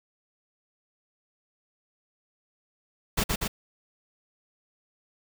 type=noise with echo; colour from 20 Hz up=pink; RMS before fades=-25 dBFS; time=3.17-3.24 s; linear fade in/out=10 ms; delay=120 ms; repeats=2; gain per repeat=-2 dB; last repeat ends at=3.48 s; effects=none